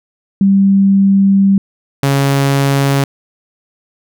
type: tone pair in turn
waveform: sine / sawtooth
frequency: 196 / 138.59 Hz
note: G3 / C#3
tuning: 0 / 0 cents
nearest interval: tritone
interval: 600 cents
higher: first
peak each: -6 dBFS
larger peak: neither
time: 0.41-1.58 / 2.03-3.04 s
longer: first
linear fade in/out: 2 ms
effects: none